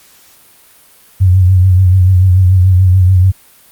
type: tone with vibrato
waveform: sine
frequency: 92.5 Hz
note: F#2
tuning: in tune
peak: -4 dBFS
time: 1.2-3.32 s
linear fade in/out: 20 ms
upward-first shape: triangle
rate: 6.9 Hz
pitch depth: 67 cents each way
effects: white hiss -44 dBFS RMS until 3.71 s + Opus 48 kbps